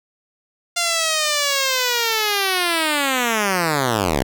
5% pulse linear sweep, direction down, 698.5 to 59.2 Hz, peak -6 dBFS, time 0.76-4.23 s, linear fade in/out 10 ms, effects none

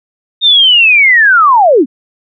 sine linear sweep, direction down, 3700 to 220.2 Hz, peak -3 dBFS, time 0.41-1.86 s, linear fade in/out 50 ms, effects none

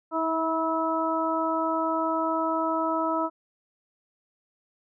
harmonic tone with a mistuned harmonic, 324.5 Hz, E4, 27 cents flat, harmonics 1 / 2 / 3 / 4, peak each -29 / -29 / -29 / -29 dBFS, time 0.11-3.3 s, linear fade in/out 50 ms, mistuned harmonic 1, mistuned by -17 cents, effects none

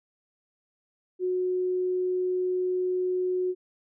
sine tone, 365.9 Hz, F#4, 19 cents flat, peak -24 dBFS, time 1.19-3.55 s, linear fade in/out 50 ms, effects none

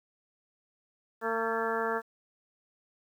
harmonic tone with a mistuned harmonic, 226.5 Hz, A#3, 50 cents flat, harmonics 1 / 2 / 3 / 4 / 5 / 6 / 7 / 8, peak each -40 / -32 / -37 / -36 / -38 / -36 / -39 / -38 dBFS, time 1.21-2.02 s, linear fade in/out 50 ms, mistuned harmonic 8, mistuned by -80 cents, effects 10-bit

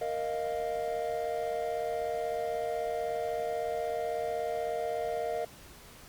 triangle chord, Bb suspended fourth, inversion none, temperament equal, 466.2 / 622.3 / 698.5 Hz, Bb4 / Eb5 / F5, 0 / 0 / 0 cents, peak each -33 dBFS, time 0.01-5.45 s, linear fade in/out 5 ms, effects pink hiss -52 dBFS RMS until 6.08 s + Opus 48 kbps

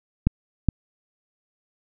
clicks, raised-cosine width 5 ms, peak -5 dBFS, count 2, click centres 0.27 / 0.687 s, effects none

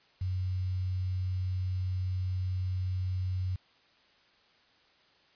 sine tone with quantisation, 92.5 Hz, F#2, in tune, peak -29 dBFS, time 0.21-3.56 s, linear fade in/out 5 ms, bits 9, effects white hiss -64 dBFS RMS until 5.35 s + resampled to 11025 Hz

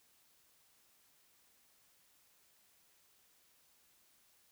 silence, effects white hiss -70 dBFS RMS until 4.51 s

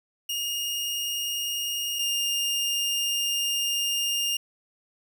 sawtooth tone pair in turn, 2845 / 2817 Hz, F7 / F7, +31 / +14 cents, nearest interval unison, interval 17 cents, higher first, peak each -24 / -21 dBFS, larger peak second, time 0.29-1.99 / 1.99-4.37 s, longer second, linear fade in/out 5 ms, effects none

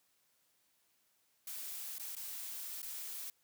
blue noise with dropouts, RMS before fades -44 dBFS, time 1.47-3.3 s, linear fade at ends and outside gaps 2 ms, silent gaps 1.983-1.996 / 2.152-2.166 / 2.819-2.828 s, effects white hiss -75 dBFS RMS until 3.43 s + high-pass 80 Hz 12 dB/octave

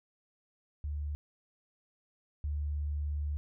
sine tone pair in turn, 73.6 / 73.6 Hz, D2 / D2, +4 / +4 cents, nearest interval unison, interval 0 cents, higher neither, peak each -33 / -31 dBFS, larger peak second, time 0.84-1.15 / 2.44-3.37 s, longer second, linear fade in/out 0 ms, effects none

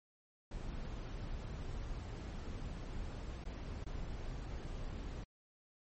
brown noise with dropouts, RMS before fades -43 dBFS, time 0.51-5.24 s, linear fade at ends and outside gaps 5 ms, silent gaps 3.44-3.454 / 3.842-3.863 s, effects MP3 32 kbps

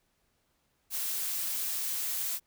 blue noise, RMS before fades -33 dBFS, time 0.9-2.4 s, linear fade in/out 50 ms, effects pink hiss -74 dBFS RMS until 2.46 s

